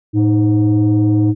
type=tone pair together; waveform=sine; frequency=110 / 311.1 Hz; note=A2 / D#4; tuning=0 / 0 cents; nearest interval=octave + tritone; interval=1800 cents; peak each=-11 dBFS; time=0.13-1.35 s; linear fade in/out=50 ms; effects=tanh soft clip ceiling -6 dBFS